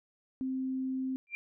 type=tone; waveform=sine; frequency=261.6 Hz; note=C4; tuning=in tune; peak=-31 dBFS; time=0.41-1.16 s; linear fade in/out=0 ms
type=tone with exponential growth; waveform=sine; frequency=2373 Hz; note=D7; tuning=17 cents sharp; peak=-30 dBFS; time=1.27-1.35 s; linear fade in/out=0 ms; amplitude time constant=16 ms
effects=none